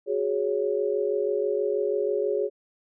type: chord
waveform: sine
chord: F# suspended second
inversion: none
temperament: just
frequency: 370 / 416.2 / 555 Hz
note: F#4 / G#4 / C#5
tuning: 0 / +4 / +2 cents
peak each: -29 / -25 / -29 dBFS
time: 0.06-2.5 s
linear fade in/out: 50 ms
effects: none